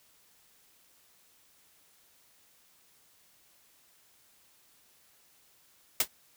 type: noise with exponential decay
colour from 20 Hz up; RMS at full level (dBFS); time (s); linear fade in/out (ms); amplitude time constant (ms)
white; -19; 6-6.08; 5; 16
effects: white hiss -64 dBFS RMS until 6.36 s